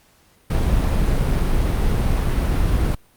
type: noise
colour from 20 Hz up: brown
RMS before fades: -18 dBFS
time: 0.5-2.95 s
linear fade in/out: 5 ms
effects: pink hiss -56 dBFS RMS until 3.16 s + Opus 48 kbps